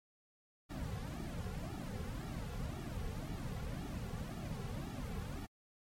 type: noise with flanger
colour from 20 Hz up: brown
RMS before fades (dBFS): -42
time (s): 0.69-5.47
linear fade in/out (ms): 20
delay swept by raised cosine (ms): 1.9 to 3.3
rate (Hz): 1.9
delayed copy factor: -1
effects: MP3 64 kbps